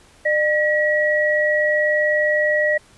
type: tone pair together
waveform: sine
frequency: 603.5 / 1916 Hz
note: D5 / A#6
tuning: +47 / +47 cents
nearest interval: octave + minor sixth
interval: 2000 cents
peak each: -18 dBFS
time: 0.25-2.78 s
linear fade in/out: 10 ms
effects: pink hiss -51 dBFS RMS until 2.97 s + resampled to 24000 Hz